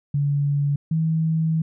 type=tone pair in turn; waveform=sine; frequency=143.1 / 160.62 Hz; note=D3 / E3; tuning=-45 / -45 cents; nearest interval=major second; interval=200 cents; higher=second; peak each=-18 dBFS; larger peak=neither; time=0.14-0.76 / 0.91-1.62 s; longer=second; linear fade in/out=5 ms; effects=none